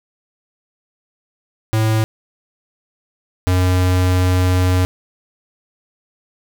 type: tone pair in turn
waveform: square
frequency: 110 / 91.38 Hz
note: A2 / F#2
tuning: 0 / -21 cents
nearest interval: minor third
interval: 321 cents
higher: first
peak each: -14 / -13 dBFS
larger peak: second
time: 1.73-2.04 / 3.47-4.85 s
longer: second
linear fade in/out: 0 ms
effects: none